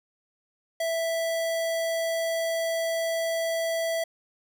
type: tone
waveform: square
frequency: 659.3 Hz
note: E5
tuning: in tune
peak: -26 dBFS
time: 0.8-4.04 s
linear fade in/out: 5 ms
effects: none